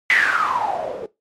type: noise with low-pass filter sweep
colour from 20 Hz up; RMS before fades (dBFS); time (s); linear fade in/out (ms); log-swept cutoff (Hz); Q
blue; -20; 0.1-1.06; 2; 2100 to 440; 9.7
effects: noise-tail reverb RT60 0.2 s tail -18 dB re dry + MP3 64 kbps